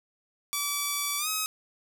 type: tone with pitch glide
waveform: 5% pulse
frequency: 1152 to 1270.9 Hz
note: D6 to D#6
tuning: -34 to +36 cents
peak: -16 dBFS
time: 0.53-1.46 s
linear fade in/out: 0 ms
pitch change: +170 cents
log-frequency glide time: 1.18-1.28 s
effects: none